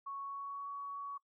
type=tone with pitch glide; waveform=sine; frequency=1108.7 to 1124.2 Hz; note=C#6 to C#6; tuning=0 to +24 cents; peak=-40 dBFS; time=0.06-1.18 s; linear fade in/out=10 ms; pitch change=+24 cents; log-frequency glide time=0.19-0.69 s; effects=noise-tail reverb RT60 0.1 s tail -20 dB re dry